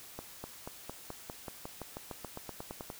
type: accelerating click train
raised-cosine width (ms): 1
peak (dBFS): -26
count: 18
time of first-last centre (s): 0.19-2.901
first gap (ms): 250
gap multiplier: 0.94
effects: white hiss -51 dBFS RMS until 2.99 s